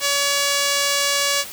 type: tone with low-pass filter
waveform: 5% pulse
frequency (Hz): 566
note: C#5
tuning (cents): +36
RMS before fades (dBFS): -20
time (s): 0-1.45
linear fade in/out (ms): 50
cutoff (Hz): 12000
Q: 1.6
effects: white hiss -35 dBFS RMS until 1.52 s